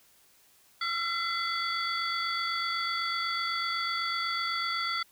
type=tone cluster; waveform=sine; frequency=1313 / 1361 / 2037 / 3413 / 4555 Hz; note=E6 / F6 / C7 / G#7 / C#8; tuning=-7 / -45 / -47 / +47 / +46 cents; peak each=-40 / -32 / -34 / -36 / -34 dBFS; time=0.81-5.03 s; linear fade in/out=5 ms; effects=tanh soft clip ceiling -20 dBFS + white hiss -62 dBFS RMS until 5.11 s